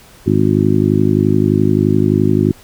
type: harmonic tone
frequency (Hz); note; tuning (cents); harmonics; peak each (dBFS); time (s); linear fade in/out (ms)
51.6; G#1; -10; 2 / 3 / 4 / 5 / 6 / 7; -17 / -17 / -17 / -17 / -17 / -17; 0.26-2.52; 10
effects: pink hiss -43 dBFS RMS until 2.63 s